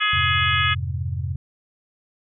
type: harmonic tone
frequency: 420.2 Hz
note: G#4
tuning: 20 cents sharp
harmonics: 3 / 4 / 5 / 6 / 7 / 8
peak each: -23 / -24 / -25 / -26 / -26 / -27 dBFS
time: 0-0.75 s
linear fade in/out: 20 ms
type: chord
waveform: sine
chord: F minor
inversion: none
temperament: equal with one note detuned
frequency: 86.85 / 103.83 / 130.81 Hz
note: F2 / Ab2 / C3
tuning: -9 / 0 / 0 cents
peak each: -26 / -30 / -28 dBFS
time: 0.13-1.36 s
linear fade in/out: 5 ms
effects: none